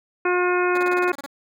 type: harmonic tone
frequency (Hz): 358.6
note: F4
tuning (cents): +46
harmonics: 1 / 2 / 3 / 4 / 5 / 6 / 7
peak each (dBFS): -20 / -28 / -26 / -25 / -33 / -34 / -30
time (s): 0.25-1.12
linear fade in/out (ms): 5
type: tone bursts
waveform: 10% pulse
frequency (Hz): 280.2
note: C#4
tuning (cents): +19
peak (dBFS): -23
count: 10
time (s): 0.75-1.262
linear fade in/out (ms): 2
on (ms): 26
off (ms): 28
effects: none